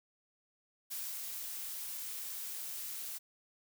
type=noise with ADSR envelope; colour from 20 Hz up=blue; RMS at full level=-40 dBFS; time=0.9-3.19 s; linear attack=21 ms; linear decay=260 ms; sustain=-2 dB; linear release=24 ms; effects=none